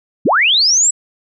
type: linear sweep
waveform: sine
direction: up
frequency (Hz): 111.3 to 7902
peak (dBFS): -9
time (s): 0.25-0.91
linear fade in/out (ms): 10
effects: none